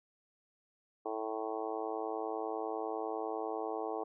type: harmonic tone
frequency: 110 Hz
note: A2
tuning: in tune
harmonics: 3 / 4 / 5 / 6 / 7 / 8 / 9 / 10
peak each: -43 / -39 / -46 / -44 / -41 / -47 / -49 / -48 dBFS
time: 1.05-4.04 s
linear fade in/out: 10 ms
effects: none